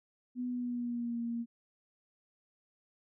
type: tone with pitch glide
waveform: sine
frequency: 248 to 234.1 Hz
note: B3 to A#3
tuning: +7 to +8 cents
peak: -33 dBFS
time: 0.35-1.46 s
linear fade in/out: 50 ms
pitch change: -99 cents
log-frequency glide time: 0.47-1.2 s
effects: none